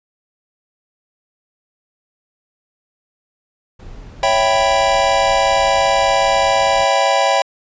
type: noise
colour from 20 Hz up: brown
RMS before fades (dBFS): -34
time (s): 3.79-6.85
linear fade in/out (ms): 10
type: chord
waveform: square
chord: C# half-diminished seventh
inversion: none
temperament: equal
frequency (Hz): 554.4 / 659.3 / 784 / 987.8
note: C#5 / E5 / G5 / B5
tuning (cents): 0 / 0 / 0 / 0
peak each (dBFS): -19 / -19 / -17 / -20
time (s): 4.23-7.42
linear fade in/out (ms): 2
effects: resampled to 16000 Hz